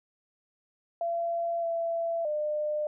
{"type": "tone with pitch steps", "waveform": "sine", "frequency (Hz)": [679, 670, 602], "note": ["F5", "E5", "D5"], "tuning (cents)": [-49, 28, 43], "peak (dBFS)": -27, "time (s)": [1.01, 2.87], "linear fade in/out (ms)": 2, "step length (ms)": 620, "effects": []}